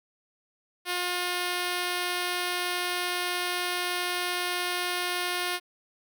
5% pulse tone, 356.8 Hz, F4, 37 cents sharp, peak -16 dBFS, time 0.85-5.6 s, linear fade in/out 50 ms, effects none

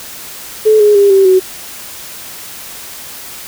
sine tone with pitch steps, 432.5 / 417 / 402.1 / 387.8 / 373.9 Hz, A4 / G#4 / G4 / G4 / F#4, -30 / +7 / +44 / -19 / +18 cents, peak -4 dBFS, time 0.65-1.4 s, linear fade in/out 20 ms, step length 150 ms, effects white hiss -29 dBFS RMS until 3.47 s

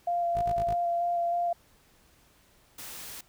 sine tone with vibrato, 692 Hz, F5, 16 cents flat, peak -25 dBFS, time 0.07-1.53 s, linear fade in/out 5 ms, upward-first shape square, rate 3.2 Hz, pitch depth 11 cents each way
20% pulse tone bursts, 54.5 Hz, A1, 16 cents flat, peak -30 dBFS, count 4, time 0.35-0.744 s, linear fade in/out 10 ms, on 76 ms, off 30 ms
white noise, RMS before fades -42 dBFS, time 2.78-3.21 s, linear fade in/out 5 ms
effects pink hiss -62 dBFS RMS until 3.28 s

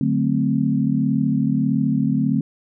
sine chord, D dominant seventh, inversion none, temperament equal, 146.83 / 185 / 220 / 261.6 Hz, D3 / F#3 / A3 / C4, 0 / 0 / 0 / 0 cents, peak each -22 / -25 / -21 / -21 dBFS, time 0.01-2.41 s, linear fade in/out 2 ms, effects none

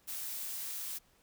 blue noise, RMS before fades -40 dBFS, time 0.07-0.99 s, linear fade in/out 20 ms, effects pink hiss -68 dBFS RMS until 1.22 s

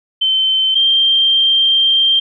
sine tone pair in turn, 3087 / 3166 Hz, G7 / G7, -27 / +17 cents, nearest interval unison, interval 44 cents, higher second, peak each -11 / -9 dBFS, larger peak second, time 0.21-0.75 / 0.75-2.2 s, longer second, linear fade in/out 10 ms, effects none

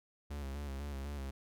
45% pulse tone with vibrato, 69.9 Hz, C#2, 15 cents sharp, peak -39 dBFS, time 0.3-1.31 s, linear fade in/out 10 ms, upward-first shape square, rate 4 Hz, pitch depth 51 cents each way, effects none

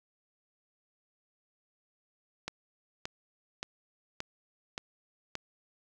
click train, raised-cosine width 0.2 ms, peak -18 dBFS, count 6, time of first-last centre 2.48-5.354 s, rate 1.74 Hz, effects none

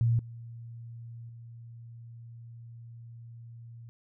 sine tone with level steps, 116.54 Hz, A#2, in tune, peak -22 / -41 / -44 dBFS, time 0.01-3.89 s, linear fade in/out 0 ms, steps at 0.19 / 1.29 s, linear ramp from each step 2 ms, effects none

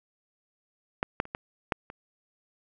clicks, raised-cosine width 0.5 ms, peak -11 / -9 / -29 / -17 / -10 / -26 dBFS, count 6, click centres 1.029 / 1.201 / 1.254 / 1.349 / 1.722 / 1.901 s, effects none

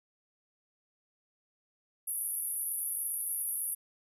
white band-pass noise, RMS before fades -35 dBFS, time 2.07-3.75 s, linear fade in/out 10 ms, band 10000 to 12000 Hz, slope 96 dB/octave, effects none

